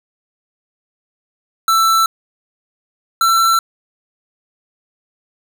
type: tone pair in turn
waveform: square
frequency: 1330 / 1343.9 Hz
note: E6 / E6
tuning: +15 / +33 cents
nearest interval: unison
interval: 18 cents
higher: second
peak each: -11 dBFS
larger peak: neither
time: 1.68-2.06 / 3.21-3.59 s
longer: neither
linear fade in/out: 2 ms
effects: none